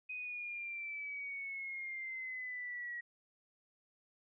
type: exponential sweep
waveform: sine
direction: down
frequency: 2510 to 1908 Hz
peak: -40 dBFS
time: 0.09-3.01 s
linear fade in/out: 10 ms
effects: none